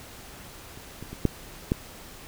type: clicks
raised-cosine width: 3 ms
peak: -30 / -25 / -26 / -7 / -9 dBFS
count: 5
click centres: 0.775 / 1.026 / 1.13 / 1.253 / 1.719 s
effects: pink hiss -45 dBFS RMS until 2.27 s